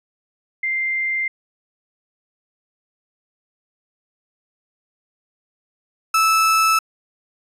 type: tone pair in turn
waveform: sine / 35% pulse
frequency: 2093 / 1311.3 Hz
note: C7 / E6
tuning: 0 / -9 cents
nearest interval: minor sixth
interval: 809 cents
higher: first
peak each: -19 / -12 dBFS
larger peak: second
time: 0.63-1.28 / 6.14-6.79 s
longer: neither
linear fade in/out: 5 ms
effects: resampled to 32000 Hz